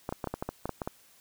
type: clicks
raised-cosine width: 1 ms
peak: -18 dBFS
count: 11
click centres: 0.091 / 0.125 / 0.242 / 0.273 / 0.34 / 0.425 / 0.49 / 0.656 / 0.693 / 0.818 / 0.875 s
effects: white hiss -60 dBFS RMS until 1.2 s